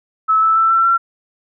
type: tone with pitch steps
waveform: sine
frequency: 1300 / 1314.3 / 1328.9 / 1343.5 / 1358.3 Hz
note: E6 / E6 / E6 / E6 / F6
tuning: -24 / -6 / +14 / +33 / -49 cents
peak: -10 dBFS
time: 0.28-0.98 s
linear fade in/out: 20 ms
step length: 140 ms
effects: none